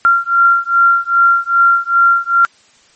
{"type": "beating tone pair", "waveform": "sine", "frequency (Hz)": [1378, 1380.5], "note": ["F6", "F6"], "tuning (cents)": [-24, -20], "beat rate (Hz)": 2.5, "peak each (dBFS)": -11, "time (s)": [0.05, 2.45], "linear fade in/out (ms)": 0, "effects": ["white hiss -49 dBFS RMS until 2.95 s", "MP3 32 kbps"]}